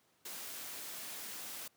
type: noise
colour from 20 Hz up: white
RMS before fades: -45 dBFS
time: 0.25-1.68 s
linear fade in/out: 5 ms
effects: pink hiss -72 dBFS RMS until 1.76 s + high-pass 150 Hz 12 dB/octave